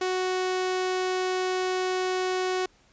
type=tone; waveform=sawtooth; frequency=370 Hz; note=F#4; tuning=in tune; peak=-21 dBFS; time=0.01-2.66 s; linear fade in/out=5 ms; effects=pink hiss -61 dBFS RMS until 2.92 s + resampled to 16000 Hz